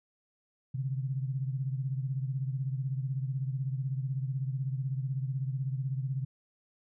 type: beating tone pair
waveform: sine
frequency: 130.9 / 146.9 Hz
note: C3 / D3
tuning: +1 / +1 cents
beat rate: 16 Hz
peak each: -31 / -37 dBFS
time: 0.74-6.25 s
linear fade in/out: 10 ms
effects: none